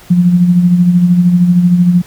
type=tone with tremolo; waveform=sine; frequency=176.9 Hz; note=F3; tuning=23 cents sharp; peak=-3 dBFS; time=0.1-2.02 s; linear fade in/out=10 ms; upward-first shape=sine; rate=13 Hz; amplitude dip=50%; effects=pink hiss -39 dBFS RMS until 2.06 s